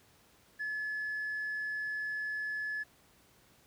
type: tone with tanh clipping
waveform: triangle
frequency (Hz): 1715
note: A6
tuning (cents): -45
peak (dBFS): -34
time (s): 0.59-2.84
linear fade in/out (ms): 20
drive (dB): 5
effects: pink hiss -64 dBFS RMS until 3.66 s + high-pass 60 Hz 12 dB/octave